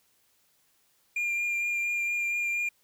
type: tone with vibrato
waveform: triangle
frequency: 2400 Hz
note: D7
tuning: 37 cents sharp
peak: -25 dBFS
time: 1.16-2.69 s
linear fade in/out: 5 ms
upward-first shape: triangle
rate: 4.3 Hz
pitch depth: 16 cents each way
effects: white hiss -68 dBFS RMS until 2.83 s